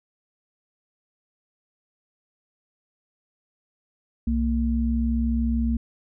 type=tone pair together; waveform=sine; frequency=63.67 / 230 Hz; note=C2 / A#3; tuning=-47 / -23 cents; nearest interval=octave + minor seventh; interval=2224 cents; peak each=-23 dBFS; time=4.27-5.77 s; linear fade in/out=5 ms; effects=none